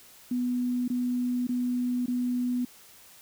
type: tone bursts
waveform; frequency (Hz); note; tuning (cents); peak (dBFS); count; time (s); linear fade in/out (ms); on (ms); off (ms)
sine; 246.9; B3; 0; -25; 4; 0.31-2.65; 5; 570; 20
effects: white hiss -53 dBFS RMS until 3.21 s